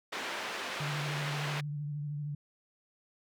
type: band-pass noise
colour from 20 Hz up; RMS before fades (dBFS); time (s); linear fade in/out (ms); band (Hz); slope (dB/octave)
white; -38; 0.12-1.61; 10; 280 to 2600; 12
type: tone with vibrato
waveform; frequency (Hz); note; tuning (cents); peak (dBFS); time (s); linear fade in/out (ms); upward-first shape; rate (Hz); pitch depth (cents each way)
sine; 146.8; D3; 0; -34; 0.8-2.35; 5; sine; 13; 37
effects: none